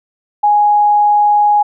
sine tone, 830.6 Hz, G#5, in tune, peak -7 dBFS, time 0.43-1.63 s, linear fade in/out 10 ms, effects none

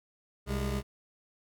25% pulse tone pair together, 65 / 204.1 Hz, C2 / G#3, -11 / -30 cents, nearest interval octave + minor sixth, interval 1981 cents, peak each -28 / -31 dBFS, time 0.46-0.83 s, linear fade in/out 50 ms, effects none

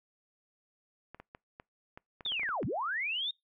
clicks, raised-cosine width 0.5 ms, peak -31 dBFS, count 12, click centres 1.146 / 1.2 / 1.349 / 1.599 / 1.975 / 2.208 / 2.262 / 2.32 / 2.396 / 2.433 / 2.49 / 2.63 s
sine linear two-way sweep, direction down then up, 3729 to 93.1 to 3729 Hz, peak -31 dBFS, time 2.25-3.31 s, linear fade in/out 5 ms, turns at 2.65 s
effects noise-tail reverb RT60 0.2 s tail -26 dB re dry

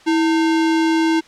sine tone with sample-and-hold, 324.8 Hz, E4, 26 cents flat, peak -13 dBFS, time 0.06-1.21 s, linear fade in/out 20 ms, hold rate 1225 Hz, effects white hiss -47 dBFS RMS until 1.27 s + low-pass 5000 Hz 12 dB/octave

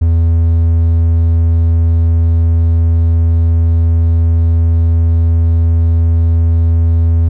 triangle tone, 82.9 Hz, E2, 10 cents sharp, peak -5 dBFS, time 0.01-7.29 s, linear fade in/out 10 ms, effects none

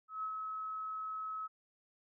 sine tone with ADSR envelope, 1287 Hz, E6, 42 cents flat, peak -35 dBFS, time 0.08-1.48 s, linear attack 150 ms, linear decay 76 ms, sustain -3 dB, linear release 24 ms, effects none

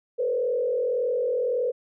sine tone with frequency modulation, 493.9 Hz, B4, in tune, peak -22 dBFS, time 0.18-1.72 s, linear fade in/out 20 ms, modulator 41.8 Hz, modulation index 0.95, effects none

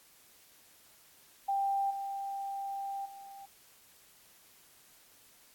sine tone with level steps, 790 Hz, G5, 13 cents sharp, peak -28 / -35 / -46 dBFS, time 1.48-3.46 s, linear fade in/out 10 ms, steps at 1.9 / 3.05 s, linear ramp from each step 10 ms, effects white hiss -61 dBFS RMS until 5.54 s + AAC 64 kbps

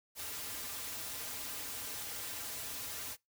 white noise with comb filter, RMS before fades -42 dBFS, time 0.15-3.17 s, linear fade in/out 50 ms, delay 5.4 ms, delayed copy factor -0.95, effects noise-tail reverb RT60 0.2 s tail -24 dB re dry

